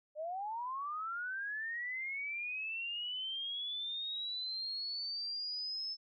sine linear sweep, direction up, 587.3 to 5274 Hz, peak -37 dBFS, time 0.15-5.97 s, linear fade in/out 50 ms, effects none

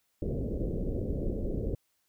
pink low-pass noise, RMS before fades -32 dBFS, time 0.22-1.75 s, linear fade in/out 0 ms, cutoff 540 Hz, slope 48 dB/octave, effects white hiss -75 dBFS RMS until 2.08 s

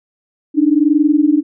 sine tone pair together, 288.4 / 309.6 Hz, D4 / D#4, -31 / -9 cents, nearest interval minor second, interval 122 cents, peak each -12 dBFS, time 0.54-1.43 s, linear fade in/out 50 ms, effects none

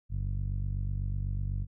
sawtooth tone with low-pass filter, 48.05 Hz, G1, 34 cents flat, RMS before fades -32 dBFS, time 0.09-1.67 s, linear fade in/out 50 ms, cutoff 120 Hz, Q 2.4, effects none

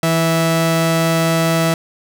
sawtooth tone pair together, 164.05 / 328.1 Hz, E3 / E4, -8 / -8 cents, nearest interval octave, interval 1200 cents, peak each -11 dBFS, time 0.03-1.74 s, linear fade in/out 2 ms, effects none

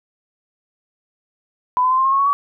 sine tone with pitch steps, 1000 / 1018.1 / 1036.5 / 1055.2 / 1074.3 / 1093.7 / 1113.4 / 1133.5 Hz, B5 / C6 / C6 / C6 / C6 / C#6 / C#6 / C#6, +21 / -48 / -17 / +14 / +45 / -24 / +7 / +38 cents, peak -13 dBFS, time 1.77-2.33 s, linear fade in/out 0 ms, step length 70 ms, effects none

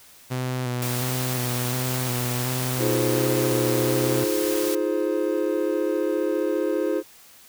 sawtooth tone with vibrato, 125.4 Hz, B2, 27 cents sharp, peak -21 dBFS, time 0.3-4.25 s, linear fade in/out 20 ms, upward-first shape square, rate 1.4 Hz, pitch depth 27 cents each way
white noise, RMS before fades -31 dBFS, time 0.82-4.75 s, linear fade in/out 2 ms
triangle chord, F minor seventh, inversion third, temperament just, 314.3 / 349.2 / 419.1 / 523.8 Hz, Eb4 / F4 / Ab4 / C5, +18 / 0 / +16 / +2 cents, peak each -25 dBFS, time 2.78-7.03 s, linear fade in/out 50 ms
effects white hiss -50 dBFS RMS until 7.48 s

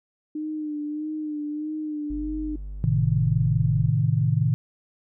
sine tone with vibrato, 302.7 Hz, D#4, 48 cents flat, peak -27 dBFS, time 0.35-2.56 s, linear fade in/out 5 ms, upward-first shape sine, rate 1.6 Hz, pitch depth 38 cents each way
triangle tone, 50 Hz, G1, 35 cents sharp, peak -30 dBFS, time 2.1-3.9 s, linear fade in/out 5 ms
sine chord, A diminished, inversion none, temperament equal, 110 / 130.81 / 155.56 Hz, A2 / C3 / Eb3, 0 / 0 / 0 cents, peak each -23 dBFS, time 2.84-4.54 s, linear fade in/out 0 ms
effects none

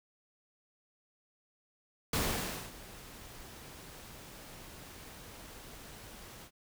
pink noise with ADSR envelope, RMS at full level -31 dBFS, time 2.13-6.51 s, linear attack 4 ms, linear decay 570 ms, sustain -19 dB, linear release 70 ms, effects none

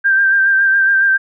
sine tone with vibrato, 1578 Hz, G6, 11 cents sharp, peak -9 dBFS, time 0.04-1.18 s, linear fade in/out 20 ms, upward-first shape sine, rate 7.2 Hz, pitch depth 30 cents each way, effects none

